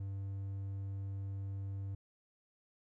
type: tone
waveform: triangle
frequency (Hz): 98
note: G2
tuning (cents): 0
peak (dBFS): -36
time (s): 0-1.95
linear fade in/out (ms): 5
effects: none